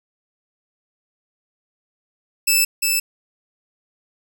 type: tone with echo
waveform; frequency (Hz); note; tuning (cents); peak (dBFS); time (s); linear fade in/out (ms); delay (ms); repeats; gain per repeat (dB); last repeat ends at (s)
10% pulse; 2634; E7; -2; -5; 2.47-2.65; 10; 350; 1; -3; 3
effects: none